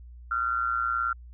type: tone with amplitude modulation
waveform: sine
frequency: 1374 Hz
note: F6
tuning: 29 cents flat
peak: -21 dBFS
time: 0.31-1.13 s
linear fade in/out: 5 ms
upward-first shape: sine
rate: 119 Hz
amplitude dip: 75%
effects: added 60 Hz sine -43 dBFS peak until 1.33 s